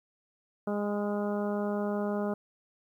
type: harmonic tone with a mistuned harmonic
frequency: 205.5 Hz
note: G#3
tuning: 18 cents flat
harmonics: 1 / 2 / 3 / 4 / 5 / 6 / 7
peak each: -31 / -34 / -35 / -41 / -45 / -44 / -47 dBFS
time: 0.67-2.34 s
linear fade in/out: 5 ms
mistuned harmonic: 6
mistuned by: +20 cents
effects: 11-bit